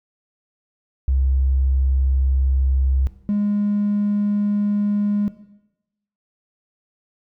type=tone pair in turn; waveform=triangle; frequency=66.3 / 205.8 Hz; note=C2 / G#3; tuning=+23 / -16 cents; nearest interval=octave + minor sixth; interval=1961 cents; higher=second; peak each=-11 / -14 dBFS; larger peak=first; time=1.08-3.07 / 3.29-5.28 s; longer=neither; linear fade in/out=0 ms; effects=noise-tail reverb RT60 0.9 s tail -17 dB re dry + tanh soft clip ceiling -13 dBFS